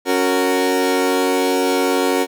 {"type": "chord", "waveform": "30% pulse", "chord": "F# major", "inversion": "second", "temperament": "equal with one note detuned", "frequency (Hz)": [277.2, 370, 462.4], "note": ["C#4", "F#4", "A#4"], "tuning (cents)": [0, 0, -14], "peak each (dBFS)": -17, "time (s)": [0.05, 2.27], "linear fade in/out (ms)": 50, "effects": []}